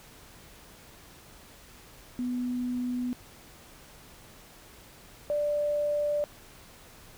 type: tone pair in turn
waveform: sine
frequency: 247.5 / 588.7 Hz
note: B3 / D5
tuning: +4 / +4 cents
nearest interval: octave + minor third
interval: 1500 cents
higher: second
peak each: -28 / -25 dBFS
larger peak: second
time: 2.19-3.13 / 5.3-6.24 s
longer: neither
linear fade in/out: 0 ms
effects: pink hiss -52 dBFS RMS until 7.17 s